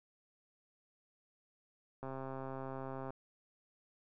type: click train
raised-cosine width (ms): 1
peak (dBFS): -30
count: 144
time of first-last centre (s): 2.03-3.105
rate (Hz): 133
effects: none